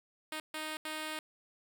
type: tone bursts at uneven times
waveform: 5% pulse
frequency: 310.7 Hz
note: D#4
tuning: 2 cents flat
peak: -26 dBFS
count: 3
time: 0.32-0.4 / 0.54-0.77 / 0.85-1.19 s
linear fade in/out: 2 ms
effects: none